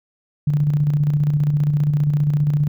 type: tone with tremolo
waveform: sine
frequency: 147.2 Hz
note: D3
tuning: 4 cents sharp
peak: -13 dBFS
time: 0.47-2.68 s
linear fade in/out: 5 ms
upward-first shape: square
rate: 15 Hz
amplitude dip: 40%
effects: none